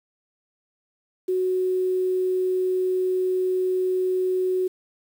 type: tone with quantisation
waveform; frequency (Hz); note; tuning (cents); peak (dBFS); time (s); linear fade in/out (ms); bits
sine; 370; F#4; 0; -20; 1.28-4.68; 10; 8
effects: none